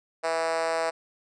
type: tone with high-pass filter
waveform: 5% pulse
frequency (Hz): 163.7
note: E3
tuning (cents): -12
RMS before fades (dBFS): -27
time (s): 0.23-0.91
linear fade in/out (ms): 20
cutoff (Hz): 580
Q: 4.9
effects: resampled to 22050 Hz